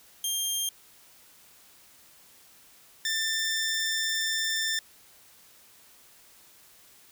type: tone pair in turn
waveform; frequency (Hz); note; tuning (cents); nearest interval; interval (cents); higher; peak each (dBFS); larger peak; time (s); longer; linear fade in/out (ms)
15% pulse; 3198 / 1782.9; G7 / A6; +34 / +22; minor seventh; 1012; first; -20; neither; 0.24-0.69 / 3.05-4.79; second; 2
effects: white hiss -56 dBFS RMS until 7.11 s